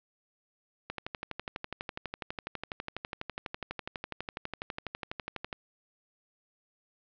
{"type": "click train", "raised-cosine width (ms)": 0.3, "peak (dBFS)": -19, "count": 57, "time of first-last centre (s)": [0.9, 5.528], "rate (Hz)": 12.1, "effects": ["low-pass 4000 Hz 12 dB/octave"]}